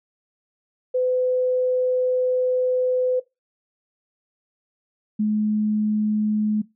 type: tone pair in turn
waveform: sine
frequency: 506 / 212.7 Hz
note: B4 / G#3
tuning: +42 / +42 cents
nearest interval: octave + minor third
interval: 1500 cents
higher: first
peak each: -18 dBFS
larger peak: neither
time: 0.94-3.2 / 5.19-6.62 s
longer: first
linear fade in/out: 10 ms
effects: noise-tail reverb RT60 0.2 s tail -19 dB re dry